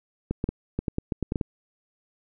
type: clicks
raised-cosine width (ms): 3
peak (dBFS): -13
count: 11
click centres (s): 0.31 / 0.441 / 0.49 / 0.79 / 0.882 / 0.984 / 1.122 / 1.227 / 1.321 / 1.358 / 1.412
effects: none